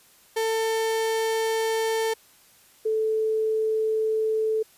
35% pulse / sine tone pair in turn, 446.4 / 438 Hz, A4 / A4, +25 / -8 cents, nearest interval unison, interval 33 cents, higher first, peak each -21 dBFS, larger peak neither, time 0.36-2.14 / 2.85-4.63 s, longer neither, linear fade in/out 10 ms, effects white hiss -56 dBFS RMS until 4.77 s + resampled to 32000 Hz

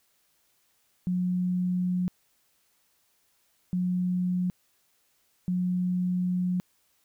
sine tone bursts at uneven times, 180.6 Hz, F#3, 42 cents flat, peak -24 dBFS, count 3, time 1.07-2.08 / 3.73-4.5 / 5.48-6.6 s, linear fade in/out 0 ms, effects white hiss -69 dBFS RMS until 7.04 s

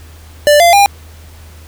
square tone with pitch steps, 589 / 688.4 / 804.6 Hz, D5 / F5 / G5, +5 / -25 / +45 cents, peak -5 dBFS, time 0.47-0.86 s, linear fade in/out 0 ms, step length 130 ms, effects added 79 Hz sine -34 dBFS peak until 1.67 s + pink hiss -42 dBFS RMS until 1.67 s

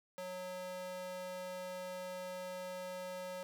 square tone with high-pass filter, 182.9 Hz, F#3, 20 cents flat, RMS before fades -44 dBFS, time 0.18-3.43 s, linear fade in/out 0 ms, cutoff 460 Hz, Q 2.1, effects none

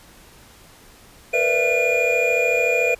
triangle tone cluster, 465.9 / 499.5 / 589 / 667 / 2428 Hz, A#4 / B4 / D5 / E5 / D#7, -1 / +20 / +5 / +20 / -43 cents, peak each -23 / -20 / -27 / -23 / -18 dBFS, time 1.33-2.95 s, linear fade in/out 10 ms, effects pink hiss -48 dBFS RMS until 2.99 s + resampled to 32000 Hz

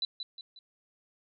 sine tone with echo, 3979 Hz, B7, 12 cents sharp, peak -28 dBFS, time 0.02-0.05 s, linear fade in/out 2 ms, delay 180 ms, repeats 3, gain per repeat -7 dB, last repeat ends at 0.59 s, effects none

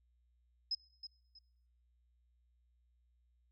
sine tone with echo, 5110 Hz, D#8, 45 cents sharp, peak -33 dBFS, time 0.71-0.75 s, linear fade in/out 5 ms, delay 320 ms, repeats 2, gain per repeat -11 dB, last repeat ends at 1.39 s, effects noise-tail reverb RT60 0.8 s tail -23 dB re dry + added 60 Hz sine -70 dBFS peak until 3.51 s

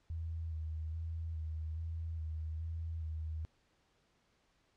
sine tone with vibrato, 80.4 Hz, E2, 43 cents flat, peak -37 dBFS, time 0.1-3.45 s, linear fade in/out 0 ms, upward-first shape square, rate 1.2 Hz, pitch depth 28 cents each way, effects pink hiss -74 dBFS RMS until 4.76 s + low-pass 6000 Hz 12 dB/octave

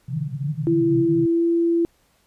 pink band-pass noise, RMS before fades -26 dBFS, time 0.08-1.26 s, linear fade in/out 5 ms, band 130 to 160 Hz, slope 96 dB/octave
sine tone with pitch glide, 334.3 to 337.4 Hz, E4 to E4, +24 to +40 cents, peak -16 dBFS, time 0.67-1.85 s, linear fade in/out 0 ms, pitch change +16 cents, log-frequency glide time 1.29-1.44 s
effects pink hiss -62 dBFS RMS until 2.26 s + resampled to 32000 Hz

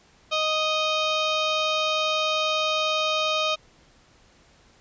harmonic tone with a mistuned harmonic, 622.3 Hz, D#5, in tune, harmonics 1 / 2 / 4 / 5 / 6 / 7 / 8 / 9 / 10, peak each -27 / -27 / -29 / -31 / -29 / -40 / -39 / -40 / -42 dBFS, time 0.31-3.56 s, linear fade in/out 20 ms, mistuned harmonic 10, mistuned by +61 cents, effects pink hiss -57 dBFS RMS until 4.8 s + resampled to 16000 Hz

